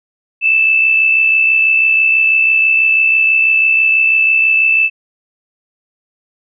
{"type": "tone with amplitude modulation", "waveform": "sine", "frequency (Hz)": 2637, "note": "E7", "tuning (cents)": 0, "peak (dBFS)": -6, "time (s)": [0.41, 4.9], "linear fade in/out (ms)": 50, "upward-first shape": "sine", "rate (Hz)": 66.1, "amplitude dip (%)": 45, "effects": []}